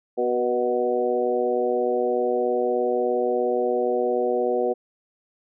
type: harmonic tone with a mistuned harmonic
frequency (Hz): 123.47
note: B2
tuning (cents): 0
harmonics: 2 / 3 / 4 / 5 / 6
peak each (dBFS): -32 / -25 / -23 / -29 / -29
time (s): 0.17-4.74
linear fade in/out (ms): 20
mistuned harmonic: 4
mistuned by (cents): -23
effects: none